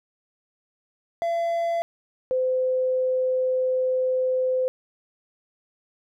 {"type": "tone pair in turn", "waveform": ["triangle", "sine"], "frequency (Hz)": [677, 513.2], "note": ["E5", "C5"], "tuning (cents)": [46, -34], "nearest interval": "perfect fourth", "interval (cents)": 480, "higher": "first", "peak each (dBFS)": -20, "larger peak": "neither", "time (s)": [[1.22, 1.82], [2.31, 4.68]], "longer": "second", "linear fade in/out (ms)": 0, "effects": []}